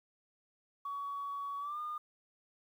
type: tone with pitch glide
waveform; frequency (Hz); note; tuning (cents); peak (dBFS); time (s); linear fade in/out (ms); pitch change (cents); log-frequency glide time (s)
sine; 1127 to 1214.9; C#6 to D#6; +28 to -42; -36; 0.85-1.98; 5; +130; 1.59-1.79
effects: tanh soft clip ceiling -32 dBFS + 11-bit